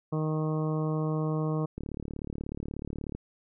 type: harmonic tone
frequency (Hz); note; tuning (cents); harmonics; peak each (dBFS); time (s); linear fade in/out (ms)
155.56; D#3; 0; 1 / 2 / 3 / 4 / 5 / 6 / 7 / 8; -28 / -34 / -35 / -40 / -45 / -48 / -41 / -50; 0.12-1.66; 10
type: click train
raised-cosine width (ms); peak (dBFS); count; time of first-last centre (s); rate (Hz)
3; -23; 51; 1.78-3.15; 36.5
effects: none